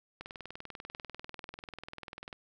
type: click train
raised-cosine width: 0.3 ms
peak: -27 dBFS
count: 44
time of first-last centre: 0.21-2.328 s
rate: 20.3 Hz
effects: none